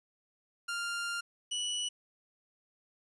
sawtooth tone pair in turn, 1396.9 / 2949 Hz, F6 / F#7, 0 / -6 cents, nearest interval octave + minor second, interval 1294 cents, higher second, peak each -30 / -29 dBFS, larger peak second, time 0.68-1.21 / 1.51-1.89 s, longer first, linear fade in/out 10 ms, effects resampled to 24000 Hz + 11-bit

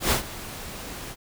pink noise with ADSR envelope, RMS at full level -20 dBFS, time 0-1.16 s, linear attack 110 ms, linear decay 110 ms, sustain -17 dB, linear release 52 ms, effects none

